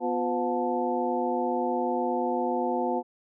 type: tone cluster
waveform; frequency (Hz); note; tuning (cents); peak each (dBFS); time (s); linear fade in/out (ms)
sine; 247.2 / 355.2 / 507 / 718 / 877; B3 / F4 / B4 / F5 / A5; +2 / +29 / +45 / +48 / -6; -31; 0-3.03; 50
effects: none